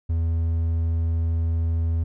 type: tone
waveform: triangle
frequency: 82.41 Hz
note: E2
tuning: in tune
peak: -18 dBFS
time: 0.09-2.04 s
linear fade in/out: 10 ms
effects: none